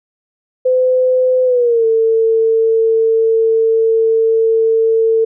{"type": "tone with pitch glide", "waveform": "sine", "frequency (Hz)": [510, 449.1], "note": ["C5", "A4"], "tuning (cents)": [-44, 35], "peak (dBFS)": -9, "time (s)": [0.65, 5.25], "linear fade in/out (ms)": 10, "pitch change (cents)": -221, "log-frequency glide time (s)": [1.45, 1.86], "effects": []}